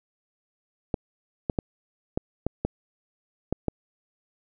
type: clicks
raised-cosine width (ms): 2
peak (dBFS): -11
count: 8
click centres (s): 0.942 / 1.498 / 1.588 / 2.175 / 2.466 / 2.65 / 3.526 / 3.683
effects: none